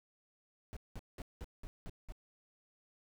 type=noise bursts; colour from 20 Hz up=brown; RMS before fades=-44 dBFS; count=7; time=0.73-2.122 s; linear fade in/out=0 ms; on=36 ms; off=190 ms; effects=none